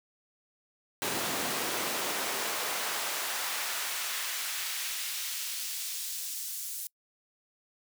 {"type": "noise with high-pass filter sweep", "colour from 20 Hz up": "pink", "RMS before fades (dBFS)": -34, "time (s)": [1.02, 6.87], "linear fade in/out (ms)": 0, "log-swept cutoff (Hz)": [210, 7600], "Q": 0.7, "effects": ["noise-tail reverb RT60 0.1 s tail -25 dB re dry"]}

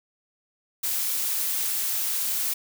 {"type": "noise with amplitude modulation", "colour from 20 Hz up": "blue", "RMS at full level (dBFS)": -25, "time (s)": [0.83, 2.54], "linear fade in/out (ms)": 10, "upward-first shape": "sine", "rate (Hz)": 248, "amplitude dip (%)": 35, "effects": []}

